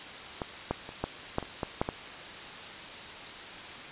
clicks, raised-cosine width 1 ms, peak -18 / -14 / -27 / -15 / -13 / -24 / -16 / -12 / -16 dBFS, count 9, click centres 0.418 / 0.71 / 0.891 / 1.04 / 1.384 / 1.427 / 1.632 / 1.815 / 1.889 s, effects white hiss -42 dBFS RMS until 3.91 s + resampled to 8000 Hz

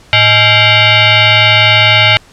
sine tone with frequency modulation, 110 Hz, A2, in tune, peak -4 dBFS, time 0.13-2.17 s, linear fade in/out 0 ms, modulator 736 Hz, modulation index 4.5, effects pink hiss -42 dBFS RMS until 2.32 s + low-pass 8000 Hz 12 dB/octave

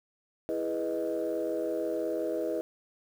sine chord, E major seventh, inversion none, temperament equal, 329.6 / 415.3 / 493.9 / 622.3 Hz, E4 / G#4 / B4 / D#5, 0 / 0 / 0 / 0 cents, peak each -33 / -35 / -33 / -33 dBFS, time 0.49-2.61 s, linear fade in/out 0 ms, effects tanh soft clip ceiling -22 dBFS + 9-bit

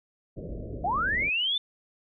pink low-pass noise, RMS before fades -37 dBFS, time 0.36-1.3 s, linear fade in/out 20 ms, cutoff 630 Hz, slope 96 dB/octave
sine linear sweep, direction up, 658 to 3577 Hz, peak -24 dBFS, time 0.84-1.58 s, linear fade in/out 5 ms
effects none

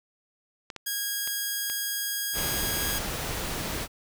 clicks, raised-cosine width 0.2 ms, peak -20 dBFS, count 4, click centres 0.702 / 0.763 / 1.275 / 1.699 s
5% pulse tone, 1640 Hz, G#6, 22 cents flat, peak -17 dBFS, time 0.86-2.99 s, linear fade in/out 10 ms
pink noise, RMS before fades -32 dBFS, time 2.33-3.88 s, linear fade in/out 50 ms
effects none

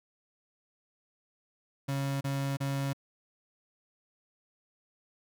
35% pulse tone bursts, 138 Hz, C#3, 7 cents flat, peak -28 dBFS, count 3, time 1.88-2.932 s, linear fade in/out 10 ms, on 330 ms, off 31 ms, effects none

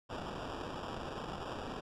white noise with sample-and-hold, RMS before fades -42 dBFS, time 0.09-1.81 s, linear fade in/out 20 ms, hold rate 2100 Hz, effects low-pass 5000 Hz 12 dB/octave

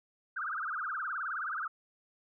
sine tone with vibrato, 1374 Hz, F6, 29 cents flat, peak -33 dBFS, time 0.36-1.68 s, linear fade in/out 10 ms, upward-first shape triangle, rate 19 Hz, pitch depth 290 cents each way, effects none

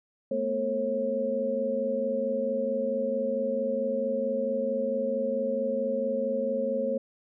sine tone cluster, 219.5 / 244 / 447.2 / 540 Hz, A3 / B3 / A4 / C#5, -4 / -21 / +28 / -45 cents, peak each -34 / -35 / -35 / -27 dBFS, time 0.31-6.98 s, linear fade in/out 5 ms, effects none

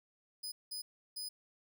sawtooth tone bursts at uneven times, 5000 Hz, D#8, 8 cents sharp, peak -37 dBFS, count 3, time 0.43-0.52 / 0.71-0.82 / 1.16-1.29 s, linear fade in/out 10 ms, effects none

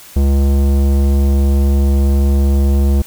sine tone with tanh clipping, 69.3 Hz, C#2, in tune, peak -11 dBFS, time 0.16-3.02 s, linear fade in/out 5 ms, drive 16 dB, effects white hiss -38 dBFS RMS until 3.06 s

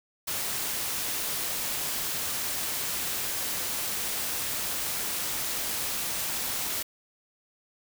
white noise, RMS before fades -31 dBFS, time 0.27-6.83 s, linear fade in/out 10 ms, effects none

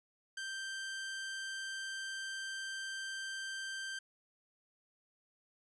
sawtooth tone, 1568 Hz, G6, in tune, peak -36 dBFS, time 0.37-3.99 s, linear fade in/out 5 ms, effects resampled to 22050 Hz

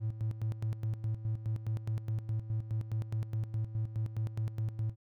triangle tone with tremolo, 110 Hz, A2, in tune, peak -27 dBFS, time 0-4.96 s, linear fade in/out 50 ms, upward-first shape square, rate 4.8 Hz, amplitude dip 75%, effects tanh soft clip ceiling -25 dBFS

